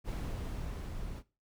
brown noise with level ramp, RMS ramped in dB -36 to -42 dBFS, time 0.04-1.23 s, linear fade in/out 50 ms, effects noise-tail reverb RT60 0.3 s tail -19 dB re dry

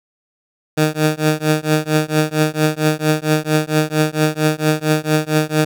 15% pulse tone with tremolo, 154.3 Hz, D#3, 14 cents flat, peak -4 dBFS, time 0.77-5.65 s, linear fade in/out 10 ms, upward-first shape triangle, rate 4.4 Hz, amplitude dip 100%, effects none

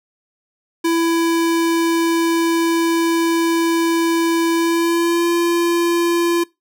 square tone with pitch glide, 332.9 to 341.9 Hz, E4 to F4, +17 to -37 cents, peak -15 dBFS, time 0.84-6.44 s, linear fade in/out 10 ms, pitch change +46 cents, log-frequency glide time 4.54-5.28 s, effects noise-tail reverb RT60 0.2 s tail -22 dB re dry

